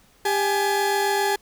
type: tone pair together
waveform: 30% pulse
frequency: 398.8 / 845 Hz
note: G4 / G#5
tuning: +30 / +30 cents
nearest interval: octave + minor second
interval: 1300 cents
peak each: -20 dBFS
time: 0.25-1.36 s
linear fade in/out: 5 ms
effects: pink hiss -57 dBFS RMS until 1.41 s